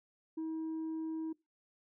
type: tone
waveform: sine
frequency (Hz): 320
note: D#4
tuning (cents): +49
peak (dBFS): -33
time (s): 0.37-1.33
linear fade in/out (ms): 10
effects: noise-tail reverb RT60 0.2 s tail -22 dB re dry + tanh soft clip ceiling -35 dBFS